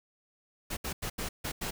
pink noise bursts at uneven times, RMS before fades -35 dBFS, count 6, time 0.7-0.77 / 0.84-0.93 / 1.02-1.1 / 1.18-1.29 / 1.44-1.52 / 1.61-1.71 s, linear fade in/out 10 ms, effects none

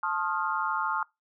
sine chord, F dominant seventh, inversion first, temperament equal with one note detuned, 880 / 1064.8 / 1244.5 / 1396.9 Hz, A5 / C6 / Eb6 / F6, 0 / +30 / 0 / 0 cents, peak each -32 dBFS, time 0.03-1.03 s, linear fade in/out 2 ms, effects noise-tail reverb RT60 0.2 s tail -23 dB re dry

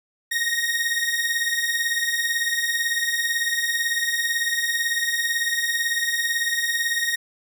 sawtooth beating tone pair, 1856 / 1874 Hz, A#6 / A#6, -8 / +9 cents, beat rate 18 Hz, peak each -22 / -20 dBFS, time 0.31-7.16 s, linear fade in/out 10 ms, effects none

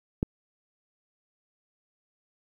click, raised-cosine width 3 ms, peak -12 dBFS, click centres 0.229 s, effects 9-bit

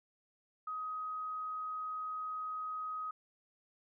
sine tone, 1259 Hz, D#6, 20 cents sharp, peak -37 dBFS, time 0.67-3.11 s, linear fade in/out 5 ms, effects none

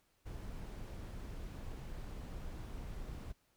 brown noise, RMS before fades -45 dBFS, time 0.25-3.33 s, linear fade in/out 20 ms, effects pink hiss -75 dBFS RMS until 3.56 s

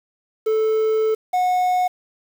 triangle tone pair in turn, 437.9 / 729.3 Hz, A4 / F#5, -8 / -25 cents, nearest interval major sixth, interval 883 cents, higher second, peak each -14 dBFS, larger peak neither, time 0.46-1.15 / 1.33-1.88 s, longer first, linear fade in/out 10 ms, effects 7-bit

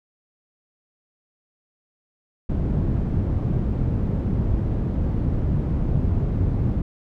white low-pass noise, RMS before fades -22 dBFS, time 2.49-6.82 s, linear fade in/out 5 ms, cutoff 140 Hz, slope 12 dB/octave, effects none

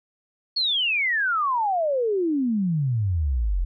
sine exponential sweep, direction down, 4435 to 40.55 Hz, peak -20 dBFS, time 0.56-3.65 s, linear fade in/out 10 ms, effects none

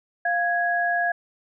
sine tone pair together, 698.4 / 1661.2 Hz, F5 / G#6, 0 / 0 cents, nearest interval octave + minor third, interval 1500 cents, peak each -23 / -23 dBFS, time 0.25-1.12 s, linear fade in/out 5 ms, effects none

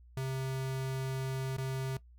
square tone with dropouts, 132.5 Hz, C3, 22 cents sharp, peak -34 dBFS, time 0.17-1.97 s, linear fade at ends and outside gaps 2 ms, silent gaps 1.567-1.581 s, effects noise-tail reverb RT60 0.1 s tail -18 dB re dry + added 60 Hz sine -54 dBFS peak until 2.18 s

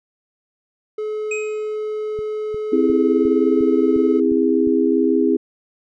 triangle tone, 427.9 Hz, A4, 48 cents flat, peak -20 dBFS, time 0.98-4.2 s, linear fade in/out 5 ms
square tone with exponential decay, 2513 Hz, D#7, 17 cents sharp, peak -22 dBFS, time 1.31-1.76 s, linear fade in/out 5 ms, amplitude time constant 96 ms
click train, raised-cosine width 5 ms, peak -24 dBFS, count 8, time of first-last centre 2.19-4.672 s, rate 2.82 Hz
sine chord, C augmented, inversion none, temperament just, 261.6 / 327 / 408.8 Hz, C4 / E4 / G#4, 0 / -14 / -27 cents, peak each -18 dBFS, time 2.72-5.37 s, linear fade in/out 10 ms
effects resampled to 24000 Hz

